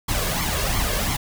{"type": "noise with flanger", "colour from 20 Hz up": "pink", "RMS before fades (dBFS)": -23, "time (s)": [0.08, 1.17], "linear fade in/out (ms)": 10, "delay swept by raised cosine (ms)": [0.93, 1.87], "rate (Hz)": 2.9, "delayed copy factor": 0.65, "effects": []}